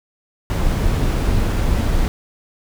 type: noise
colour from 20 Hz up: brown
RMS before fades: -17 dBFS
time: 0.5-2.08 s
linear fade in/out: 0 ms
effects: none